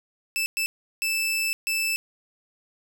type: tone bursts at uneven times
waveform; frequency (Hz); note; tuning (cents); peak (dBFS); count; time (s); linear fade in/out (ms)
sawtooth; 2637; E7; 0; -20; 4; 0.36-0.46 / 0.57-0.66 / 1.02-1.53 / 1.67-1.96; 0
effects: none